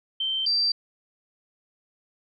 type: tone pair in turn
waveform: sine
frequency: 3116 / 4690 Hz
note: G7 / D8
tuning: -11 / -3 cents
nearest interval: perfect fifth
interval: 708 cents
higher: second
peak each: -24 / -20 dBFS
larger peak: second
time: 0.2-0.46 / 0.46-0.72 s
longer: neither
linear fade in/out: 5 ms
effects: none